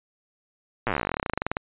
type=slowing click train; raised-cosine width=0.5 ms; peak=-10 dBFS; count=30; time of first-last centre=0.87-1.569 s; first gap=8 ms; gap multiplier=1.07; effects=resampled to 8000 Hz